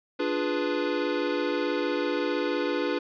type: chord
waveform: square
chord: D diminished seventh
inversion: none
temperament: equal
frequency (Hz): 293.7 / 349.2 / 415.3 / 493.9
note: D4 / F4 / Ab4 / Cb5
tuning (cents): 0 / 0 / 0 / 0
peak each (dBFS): -31 / -32 / -33 / -31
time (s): 0.19-2.99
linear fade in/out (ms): 10
effects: resampled to 11025 Hz + 10-bit